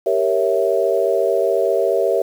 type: chord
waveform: sine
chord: G diminished seventh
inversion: none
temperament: equal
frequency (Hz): 392 / 466.2 / 554.4 / 659.3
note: G4 / Bb4 / Db5 / Fb5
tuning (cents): 0 / 0 / 0 / 0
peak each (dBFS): -20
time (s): 0.06-2.22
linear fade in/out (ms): 5
effects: 7-bit